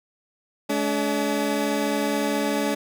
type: tone pair together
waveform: 20% pulse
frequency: 212.2 / 286.1 Hz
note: G#3 / D4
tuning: +38 / -45 cents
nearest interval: perfect fourth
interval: 517 cents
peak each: -21 / -19 dBFS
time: 0.69-2.75 s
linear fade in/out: 10 ms
effects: none